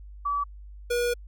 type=tone pair in turn; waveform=sine / square; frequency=1148 / 481.8 Hz; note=D6 / B4; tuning=-40 / -43 cents; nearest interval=octave + minor third; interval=1503 cents; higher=first; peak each=-24 dBFS; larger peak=neither; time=0.25-0.44 / 0.9-1.14 s; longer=second; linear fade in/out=10 ms; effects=added 50 Hz sine -41 dBFS peak until 1.27 s